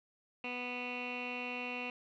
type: tone with low-pass filter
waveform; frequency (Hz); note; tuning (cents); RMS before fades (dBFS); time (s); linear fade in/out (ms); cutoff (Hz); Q
15% pulse; 246.9; B3; 0; -40; 0.44-1.9; 2; 2700; 8.1
effects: none